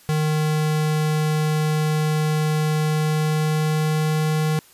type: tone with pitch glide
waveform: square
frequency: 153.9 to 154.97 Hz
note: D#3 to D#3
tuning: -19 to -7 cents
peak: -19 dBFS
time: 0.09-4.59 s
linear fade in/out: 0 ms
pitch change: +12 cents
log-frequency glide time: 2.75-4.21 s
effects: white hiss -51 dBFS RMS until 4.73 s + resampled to 32000 Hz